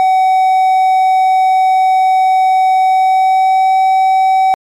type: tone with pitch glide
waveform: triangle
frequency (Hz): 754 to 761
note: F#5 to F#5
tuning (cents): +32 to +48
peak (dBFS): -5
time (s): 0-4.54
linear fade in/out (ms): 0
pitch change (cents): +16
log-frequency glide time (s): 2.81-3.77
effects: MP3 96 kbps